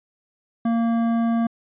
sine tone with hard clipping, 230.7 Hz, A#3, 18 cents flat, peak -20 dBFS, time 0.65-1.47 s, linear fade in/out 5 ms, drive 11 dB, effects resampled to 8000 Hz

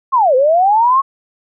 sine linear two-way sweep, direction down then up, 1108.7 to 494.4 to 1108.7 Hz, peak -8 dBFS, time 0.12-1.02 s, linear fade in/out 20 ms, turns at 0.35 s, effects none

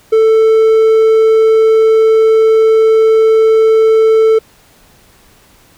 triangle tone, 442.5 Hz, A4, 10 cents sharp, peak -3 dBFS, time 0.12-4.39 s, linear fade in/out 10 ms, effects pink hiss -46 dBFS RMS until 5.77 s

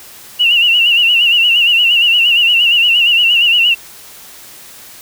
sine tone with vibrato, 2818 Hz, F7, 15 cents sharp, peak -7 dBFS, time 0.39-3.75 s, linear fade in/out 20 ms, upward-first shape sine, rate 8.6 Hz, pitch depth 82 cents each way, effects white hiss -36 dBFS RMS until 5.01 s

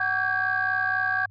sine tone cluster, 747 / 1140 / 1563 / 1627 Hz, F#5 / C#6 / G6 / G#6, +16 / +48 / -6 / -36 cents, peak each -29 / -32 / -27 / -24 dBFS, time 0-1.26 s, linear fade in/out 5 ms, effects tanh soft clip ceiling -15 dBFS + added 101 Hz sine -47 dBFS peak until 1.3 s

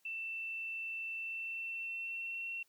sine tone with pitch glide, 2672 to 2719 Hz, E7 to F7, +23 to -47 cents, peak -38 dBFS, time 0.05-2.63 s, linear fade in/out 5 ms, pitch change +30 cents, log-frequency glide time 1.16-2.49 s, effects white hiss -73 dBFS RMS until 2.68 s + high-pass 150 Hz 12 dB/octave

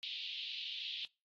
pink band-pass noise, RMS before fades -43 dBFS, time 0.03-1.05 s, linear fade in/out 0 ms, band 2800 to 4000 Hz, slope 48 dB/octave, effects noise-tail reverb RT60 0.3 s tail -25 dB re dry + AAC 32 kbps

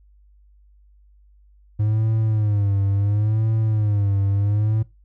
triangle tone with vibrato, 104.7 Hz, G#2, 15 cents sharp, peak -15 dBFS, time 1.79-4.83 s, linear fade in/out 10 ms, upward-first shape sine, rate 0.72 Hz, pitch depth 100 cents each way, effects noise-tail reverb RT60 0.2 s tail -19 dB re dry + added 50 Hz sine -50 dBFS peak until 5.04 s

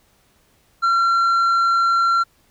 triangle tone with tanh clipping, 1366 Hz, F6, 39 cents flat, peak -15 dBFS, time 0.82-2.24 s, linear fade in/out 20 ms, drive 9 dB, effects pink hiss -59 dBFS RMS until 2.5 s

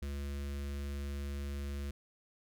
square tone with notch filter, 70.5 Hz, C#2, 30 cents sharp, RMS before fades -39 dBFS, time 0.02-1.91 s, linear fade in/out 5 ms, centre 830 Hz, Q 1.1, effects none

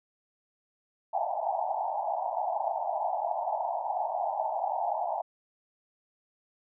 pink band-pass noise, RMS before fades -31 dBFS, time 1.13-5.22 s, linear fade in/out 10 ms, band 640 to 910 Hz, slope 96 dB/octave, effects none

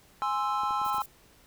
triangle chord, Ab augmented, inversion none, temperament equal, 830.6 / 1046.5 / 1318.5 Hz, Ab5 / C6 / E6, 0 / 0 / 0 cents, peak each -29 dBFS, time 0.22-1.02 s, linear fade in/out 0 ms
clicks, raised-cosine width 2 ms, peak -34 dBFS, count 6, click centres 0.635 / 0.708 / 0.816 / 0.863 / 0.945 / 0.983 s
violet noise bursts, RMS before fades -44 dBFS, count 3, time 0.85-1.058 s, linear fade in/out 0 ms, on 52 ms, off 26 ms
effects pink hiss -59 dBFS RMS until 1.46 s

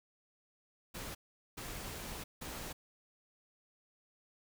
pink noise bursts at uneven times, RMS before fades -44 dBFS, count 3, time 0.94-1.15 / 1.57-2.24 / 2.41-2.73 s, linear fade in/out 10 ms, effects none

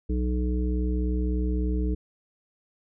harmonic tone, 61.74 Hz, B1, in tune, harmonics 1 / 3 / 5 / 7, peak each -24 / -32 / -32 / -36 dBFS, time 0.09-1.95 s, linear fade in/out 10 ms, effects none

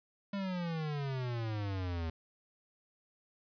square exponential sweep, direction down, 202.5 to 79.9 Hz, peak -35 dBFS, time 0.33-2.1 s, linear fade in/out 5 ms, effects resampled to 11025 Hz + 11-bit

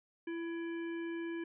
harmonic tone with a mistuned harmonic, 335.6 Hz, E4, 31 cents sharp, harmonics 1 / 3 / 5 / 7 / 9, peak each -37 / -55 / -49 / -54 / -61 dBFS, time 0.27-1.44 s, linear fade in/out 5 ms, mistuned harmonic 3, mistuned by -26 cents, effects none

